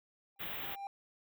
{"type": "tone with exponential growth", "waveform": "triangle", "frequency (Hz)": 795, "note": "G5", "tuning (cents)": 24, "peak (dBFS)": -35, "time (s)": [0.36, 0.87], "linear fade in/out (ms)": 1, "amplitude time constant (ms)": 110}
{"type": "band-stop noise", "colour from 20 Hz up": "white", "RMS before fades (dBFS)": -41, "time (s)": [0.39, 0.76], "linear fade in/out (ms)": 20, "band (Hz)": [3700, 14000], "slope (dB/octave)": 96}
{"effects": []}